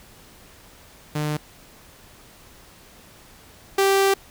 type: tone pair in turn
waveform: sawtooth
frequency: 150.6 / 391.1 Hz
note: D3 / G4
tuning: +44 / -4 cents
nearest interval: octave + perfect fourth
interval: 1652 cents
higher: second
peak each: -19 / -12 dBFS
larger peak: second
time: 1.15-1.37 / 3.78-4.14 s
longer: second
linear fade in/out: 5 ms
effects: pink hiss -49 dBFS RMS until 4.3 s